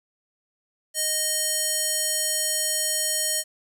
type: tone with band-pass filter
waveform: square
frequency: 620 Hz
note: D#5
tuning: 6 cents flat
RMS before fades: -25 dBFS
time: 0.94-3.44 s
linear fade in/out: 50 ms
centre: 9100 Hz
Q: 1.7
effects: 9-bit